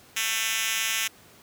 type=tone with high-pass filter; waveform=5% pulse; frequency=223 Hz; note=A3; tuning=23 cents sharp; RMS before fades=-27 dBFS; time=0.16-1.08 s; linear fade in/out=10 ms; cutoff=2900 Hz; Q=1; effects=pink hiss -53 dBFS RMS until 1.42 s + high-pass 100 Hz 12 dB/octave